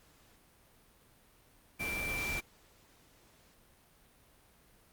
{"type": "tone in noise", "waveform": "sine", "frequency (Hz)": 2349, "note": "D7", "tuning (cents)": 0, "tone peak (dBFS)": -35, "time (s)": [1.79, 2.41], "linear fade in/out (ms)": 20, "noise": "pink", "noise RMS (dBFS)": -40, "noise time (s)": [1.79, 2.41], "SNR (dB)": 2, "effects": ["pink hiss -64 dBFS RMS until 4.92 s", "Opus 48 kbps"]}